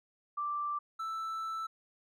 sine / triangle tone pair in turn, 1174.7 / 1321.8 Hz, D6 / E6, 0 / +4 cents, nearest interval major second, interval 204 cents, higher second, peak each -32 / -33 dBFS, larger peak first, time 0.37-0.79 / 0.99-1.67 s, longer second, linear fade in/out 10 ms, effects none

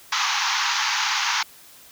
pink band-pass noise, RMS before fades -23 dBFS, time 0.12-1.43 s, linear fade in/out 5 ms, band 820 to 6600 Hz, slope 96 dB/octave, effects white hiss -48 dBFS RMS until 1.91 s

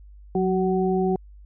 sine tone cluster, 183.6 / 376.2 / 748 Hz, F#3 / F#4 / F#5, -13 / +29 / +19 cents, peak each -23 / -22 / -28 dBFS, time 0.35-1.16 s, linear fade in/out 2 ms, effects added 50 Hz sine -43 dBFS peak until 1.45 s

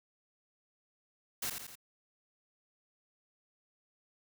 white noise with echo, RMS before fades -36 dBFS, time 1.42-1.5 s, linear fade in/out 5 ms, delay 85 ms, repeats 3, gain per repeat -5 dB, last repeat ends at 1.755 s, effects none

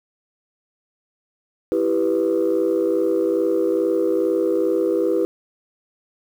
sine chord, E minor, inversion none, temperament equal, 329.6 / 392 / 493.9 Hz, E4 / G4 / B4, 0 / 0 / 0 cents, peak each -20 dBFS, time 1.72-5.25 s, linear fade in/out 0 ms, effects tanh soft clip ceiling -11 dBFS + 8-bit

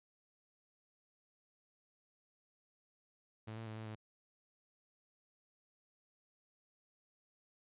sawtooth tone with pitch steps, 109.7 / 113.2 / 109.2 / 110.5 / 108.3 Hz, A2 / A2 / A2 / A2 / A2, -5 / +50 / -13 / +8 / -27 cents, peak -40 dBFS, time 3.47-3.955 s, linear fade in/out 10 ms, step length 97 ms, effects resampled to 8000 Hz

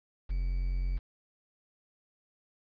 triangle tone with quantisation, 44.71 Hz, F1, 41 cents sharp, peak -26 dBFS, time 0.29-0.99 s, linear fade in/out 20 ms, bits 9, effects resampled to 11025 Hz

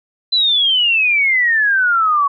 sine exponential sweep, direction down, 4058 to 1108.7 Hz, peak -11 dBFS, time 0.32-2.28 s, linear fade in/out 10 ms, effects none

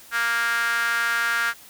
sawtooth tone with high-pass filter, 233.1 Hz, A#3, in tune, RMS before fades -23 dBFS, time 0.11-1.54 s, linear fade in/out 50 ms, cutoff 1500 Hz, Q 6.9, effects white hiss -47 dBFS RMS until 1.69 s

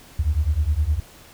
sine beating tone pair, 70.8 / 80.5 Hz, C#2 / E2, +37 / -41 cents, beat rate 9.7 Hz, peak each -20 dBFS, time 0.19-1 s, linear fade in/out 5 ms, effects tanh soft clip ceiling -11 dBFS + pink hiss -47 dBFS RMS until 1.33 s

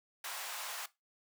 pink high-pass noise, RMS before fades -42 dBFS, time 0.24-0.86 s, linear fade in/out 5 ms, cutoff 750 Hz, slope 24 dB/octave, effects noise-tail reverb RT60 0.2 s tail -18 dB re dry

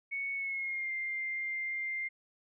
sine tone with pitch glide, 2217 to 2101 Hz, C#7 to C7, 0 to +7 cents, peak -33 dBFS, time 0.11-2.09 s, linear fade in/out 20 ms, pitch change -93 cents, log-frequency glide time 0.34-0.92 s, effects none

